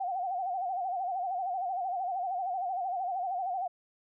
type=tone with vibrato; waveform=sine; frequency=740 Hz; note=F#5; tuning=in tune; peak=-30 dBFS; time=0-3.68 s; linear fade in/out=10 ms; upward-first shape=sine; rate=13 Hz; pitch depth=100 cents each way; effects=none